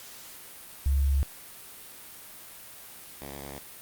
sine / 5% pulse tone pair in turn, 69.3 / 69.78 Hz, C#2 / C#2, 0 / +12 cents, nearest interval unison, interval 12 cents, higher second, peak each -21 / -28 dBFS, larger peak first, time 0.86-1.23 / 3.22-3.59 s, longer neither, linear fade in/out 0 ms, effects white hiss -46 dBFS RMS until 3.81 s + Opus 48 kbps

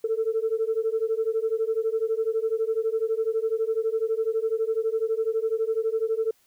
sine beating tone pair, 440 / 452 Hz, A4 / A4, 0 / +47 cents, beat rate 12 Hz, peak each -25 dBFS, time 0.04-6.31 s, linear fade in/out 5 ms, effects tanh soft clip ceiling -16 dBFS + white hiss -64 dBFS RMS until 6.46 s

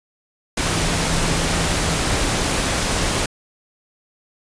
sine tone in noise, 165.1 Hz, E3, 3 cents sharp, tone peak -26 dBFS, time 0.63-1.98 s, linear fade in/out 5 ms, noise pink, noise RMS -20 dBFS, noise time 0.57-3.26 s, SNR -9 dB, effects resampled to 22050 Hz

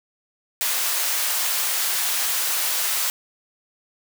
white high-pass noise, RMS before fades -23 dBFS, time 0.61-3.1 s, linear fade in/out 0 ms, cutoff 730 Hz, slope 12 dB/octave, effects none

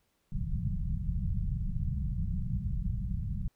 pink low-pass noise, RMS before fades -32 dBFS, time 0.32-3.48 s, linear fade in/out 5 ms, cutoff 200 Hz, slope 96 dB/octave, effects pink hiss -75 dBFS RMS until 3.55 s

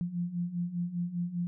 sine beating tone pair, 171.5 / 176.5 Hz, F3 / F3, -31 / +19 cents, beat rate 5 Hz, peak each -36 / -32 dBFS, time 0.01-1.47 s, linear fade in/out 0 ms, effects none

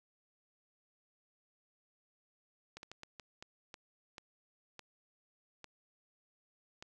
slowing click train, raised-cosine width 0.2 ms, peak -30 dBFS, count 11, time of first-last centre 2.77-6.825 s, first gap 61 ms, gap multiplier 1.39, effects none

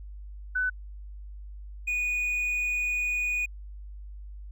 sine / triangle tone pair in turn, 1500 / 2467 Hz, F#6 / D#7, +23 / -15 cents, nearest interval major sixth, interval 862 cents, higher second, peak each -24 / -24 dBFS, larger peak neither, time 0.55-0.7 / 1.87-3.46 s, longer second, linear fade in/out 10 ms, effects added 50 Hz sine -39 dBFS peak until 4.51 s

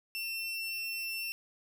30% pulse tone, 2699 Hz, E7, 40 cents sharp, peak -32 dBFS, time 0.15-1.32 s, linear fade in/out 0 ms, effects none

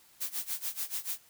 blue noise with tremolo, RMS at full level -33 dBFS, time 0.2-1.19 s, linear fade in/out 20 ms, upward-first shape sine, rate 6.9 Hz, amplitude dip 90%, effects white hiss -61 dBFS RMS until 1.29 s

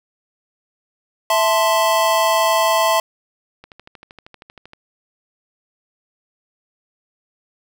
square chord, A minor, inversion second, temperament equal, 659.3 / 880 / 1046.5 Hz, E5 / A5 / C6, 0 / 0 / 0 cents, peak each -18 / -20 / -19 dBFS, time 1.3-3 s, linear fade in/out 2 ms
click train, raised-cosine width 0.3 ms, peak -24 dBFS, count 15, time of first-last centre 3.64-4.734 s, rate 12.8 Hz
effects none

